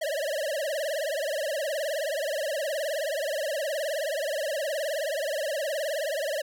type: tone with vibrato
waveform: square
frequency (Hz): 596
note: D5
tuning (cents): +25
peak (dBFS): -28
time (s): 0.01-6.42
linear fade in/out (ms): 10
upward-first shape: triangle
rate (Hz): 19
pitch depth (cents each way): 200
effects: none